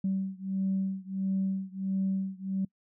sine beating tone pair, 191.4 / 192.9 Hz, G3 / G3, -41 / -28 cents, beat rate 1.5 Hz, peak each -30 / -31 dBFS, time 0.04-2.65 s, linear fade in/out 5 ms, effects noise-tail reverb RT60 0.1 s tail -25 dB re dry + tanh soft clip ceiling -21 dBFS

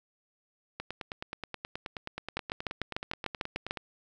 two click trains, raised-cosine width 0.3 ms, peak -20 / -15 dBFS, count 29 / 10, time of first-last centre 0.8-3.772 / 2.37-3.709 s, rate 9.42 / 6.72 Hz, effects none

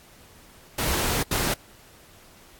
pink noise bursts at uneven times, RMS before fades -25 dBFS, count 2, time 0.78-1.23 / 1.31-1.54 s, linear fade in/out 5 ms, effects pink hiss -52 dBFS RMS until 2.59 s + AAC 64 kbps

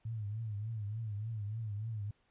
sine tone with vibrato, 107.8 Hz, A2, 35 cents flat, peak -36 dBFS, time 0.05-2.11 s, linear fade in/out 5 ms, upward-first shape triangle, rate 3.4 Hz, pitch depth 130 cents each way, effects pink hiss -74 dBFS RMS until 2.3 s + resampled to 8000 Hz

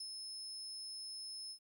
35% pulse tone with ADSR envelope, 5210 Hz, E8, 21 cents flat, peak -40 dBFS, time 0-1.59 s, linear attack 5 ms, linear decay 66 ms, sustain -2 dB, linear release 82 ms, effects 13-bit

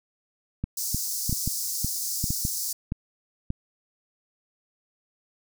clicks, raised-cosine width 5 ms, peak -15 dBFS, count 11, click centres 0.64 / 0.946 / 1.295 / 1.327 / 1.476 / 1.846 / 2.241 / 2.305 / 2.451 / 2.921 / 3.504 s
pink high-pass noise, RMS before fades -30 dBFS, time 0.77-2.73 s, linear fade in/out 5 ms, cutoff 4900 Hz, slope 48 dB/octave
effects none

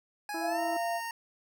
25% pulse tone with pitch glide, 830.6 to 921.6 Hz, G#5 to A#5, 0 to -20 cents, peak -31 dBFS, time 0.29-1.11 s, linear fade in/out 2 ms, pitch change +180 cents, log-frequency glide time 0.46-0.6 s
harmonic tone, 329.6 Hz, E4, in tune, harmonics 1 / 2 / 3 / 4, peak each -36 / -42 / -46 / -48 dBFS, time 0.34-0.77 s, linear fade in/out 5 ms
sine tone, 688 Hz, F5, 26 cents flat, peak -30 dBFS, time 0.4-1.01 s, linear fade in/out 50 ms
effects none

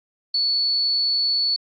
sine tone, 4435 Hz, C#8, in tune, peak -18 dBFS, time 0.34-1.56 s, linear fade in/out 5 ms, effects AAC 32 kbps

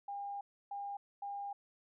sine tone bursts at uneven times, 805 Hz, G5, 46 cents sharp, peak -39 dBFS, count 3, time 0.08-0.41 / 0.71-0.97 / 1.22-1.53 s, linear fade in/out 5 ms, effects none

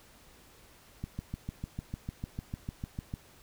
click train, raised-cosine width 5 ms, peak -23 dBFS, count 15, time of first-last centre 1.04-3.139 s, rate 6.67 Hz, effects pink hiss -58 dBFS RMS until 3.42 s

